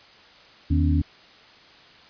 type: tone cluster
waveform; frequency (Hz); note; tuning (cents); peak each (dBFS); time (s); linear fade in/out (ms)
sine; 81.9 / 155.8 / 249 / 283.5; E2 / D#3 / B3 / C#4; -11 / +3 / +14 / +39; -19 / -27 / -28 / -25; 0.7-1.02; 10
effects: white hiss -50 dBFS RMS until 2.09 s + resampled to 11025 Hz